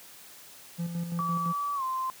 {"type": "tone with tremolo", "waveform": "triangle", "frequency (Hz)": 170.8, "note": "F3", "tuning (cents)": -38, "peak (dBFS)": -26, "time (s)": [0.78, 1.53], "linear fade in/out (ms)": 20, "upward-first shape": "square", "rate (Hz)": 5.9, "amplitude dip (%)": 50}
{"type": "tone with pitch glide", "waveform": "sine", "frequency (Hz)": [1150, 1042.4], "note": ["D6", "C6"], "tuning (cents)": [-37, -7], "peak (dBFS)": -28, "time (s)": [1.19, 2.1], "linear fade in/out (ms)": 0, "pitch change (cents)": -170, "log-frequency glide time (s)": [1.75, 1.83]}
{"effects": ["white hiss -50 dBFS RMS until 2.2 s", "high-pass 100 Hz 12 dB/octave"]}